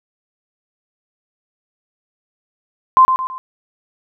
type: tone with echo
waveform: sine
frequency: 1040 Hz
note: C6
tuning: 11 cents flat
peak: -5 dBFS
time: 2.97-3.05 s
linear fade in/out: 0 ms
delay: 110 ms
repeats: 3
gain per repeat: -7 dB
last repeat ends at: 3.38 s
effects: none